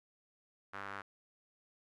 sawtooth tone with band-pass filter, 99.3 Hz, G2, 23 cents sharp, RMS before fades -45 dBFS, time 0.73-1.02 s, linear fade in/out 10 ms, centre 1400 Hz, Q 2.5, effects none

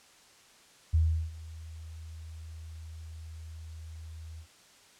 sine tone with ADSR envelope, 80.3 Hz, E2, 45 cents flat, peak -20 dBFS, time 0.93-4.47 s, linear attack 16 ms, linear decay 360 ms, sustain -21 dB, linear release 80 ms, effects white hiss -58 dBFS RMS until 4.99 s + low-pass 8000 Hz 12 dB/octave

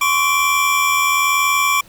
square tone cluster, 1049 / 1130 / 2350 Hz, C6 / C#6 / D7, +4 / +33 / +1 cents, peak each -22 / -18 / -18 dBFS, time 0.01-1.81 s, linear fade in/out 5 ms, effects pink hiss -47 dBFS RMS until 1.88 s

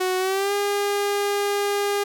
sawtooth tone with pitch glide, 370 to 405.8 Hz, F#4 to G#4, 0 to -40 cents, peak -17 dBFS, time 0-2.04 s, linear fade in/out 10 ms, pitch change +160 cents, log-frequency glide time 0.18-0.53 s, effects none

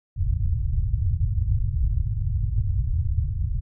white low-pass noise, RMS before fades -23 dBFS, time 0.16-3.61 s, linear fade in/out 20 ms, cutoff 120 Hz, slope 48 dB/octave, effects none

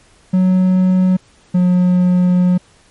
triangle tone pair in turn, 185 / 180.15 Hz, F#3 / F#3, 0 / -46 cents, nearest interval unison, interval 46 cents, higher first, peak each -7 dBFS, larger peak neither, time 0.33-1.17 / 1.54-2.58 s, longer second, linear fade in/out 10 ms, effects pink hiss -50 dBFS RMS until 2.9 s + MP3 48 kbps

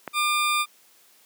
click, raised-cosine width 0.5 ms, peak -16 dBFS, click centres 0.077 s
20% pulse tone, 1200 Hz, D6, 37 cents sharp, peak -16 dBFS, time 0.13-0.66 s, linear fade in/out 50 ms
effects white hiss -57 dBFS RMS until 1.25 s + high-pass 200 Hz 12 dB/octave

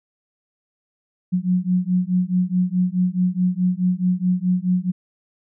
sine beating tone pair, 179.3 / 184 Hz, F3 / F#3, +46 / -9 cents, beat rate 4.7 Hz, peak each -20 dBFS, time 1.32-4.92 s, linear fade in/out 20 ms, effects none

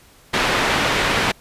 white low-pass noise, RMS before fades -19 dBFS, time 0.33-1.32 s, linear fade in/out 10 ms, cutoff 2400 Hz, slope 12 dB/octave, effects pink hiss -50 dBFS RMS until 1.4 s + resampled to 32000 Hz

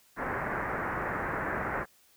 white low-pass noise, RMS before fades -33 dBFS, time 0.16-1.86 s, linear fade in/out 50 ms, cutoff 1900 Hz, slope 48 dB/octave, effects white hiss -63 dBFS RMS until 2.16 s

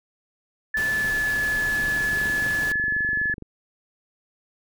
sine tone with pitch glide, 1739 to 1717 Hz, A6 to A6, -21 to -43 cents, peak -21 dBFS, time 0.74-3.34 s, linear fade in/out 5 ms, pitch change -22 cents, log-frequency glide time 0.84-1.36 s
pink noise, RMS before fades -34 dBFS, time 0.77-2.72 s, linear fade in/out 0 ms
click train, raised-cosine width 3 ms, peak -24 dBFS, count 39, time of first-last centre 1.84-3.423 s, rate 24 Hz
effects none

